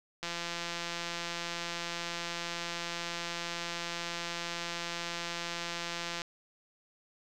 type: click train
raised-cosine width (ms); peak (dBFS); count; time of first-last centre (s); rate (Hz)
0.2; -19; 1025; 0.23-6.218; 171
effects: none